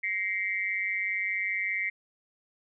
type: tone with amplitude modulation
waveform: sine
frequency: 2093 Hz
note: C7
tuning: in tune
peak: -23 dBFS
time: 0.03-1.9 s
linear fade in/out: 10 ms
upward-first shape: sine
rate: 195 Hz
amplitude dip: 100%
effects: none